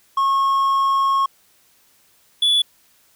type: tone pair in turn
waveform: triangle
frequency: 1090 / 3435 Hz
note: C#6 / A7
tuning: -29 / -42 cents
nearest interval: octave + minor sixth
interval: 1987 cents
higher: second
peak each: -13 / -12 dBFS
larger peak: second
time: 0.17-1.26 / 2.42-2.62 s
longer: first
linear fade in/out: 5 ms
effects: white hiss -57 dBFS RMS until 3.15 s